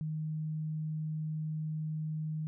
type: tone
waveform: sine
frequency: 155.56 Hz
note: D#3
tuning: in tune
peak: -33 dBFS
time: 0.01-2.47 s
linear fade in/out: 0 ms
effects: none